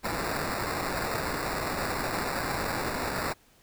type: noise with sample-and-hold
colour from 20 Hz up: blue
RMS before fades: -31 dBFS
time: 0.03-3.34 s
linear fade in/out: 20 ms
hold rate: 3150 Hz
effects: pink hiss -61 dBFS RMS until 3.62 s